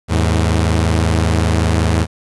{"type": "tone pair together", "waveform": "sawtooth", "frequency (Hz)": [80.8, 106.06], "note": ["E2", "G#2"], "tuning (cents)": [-34, 37], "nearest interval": "perfect fourth", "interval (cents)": 471, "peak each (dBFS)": [-10, -13], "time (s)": [0.08, 2.07], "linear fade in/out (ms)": 50, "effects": ["resampled to 24000 Hz", "8-bit"]}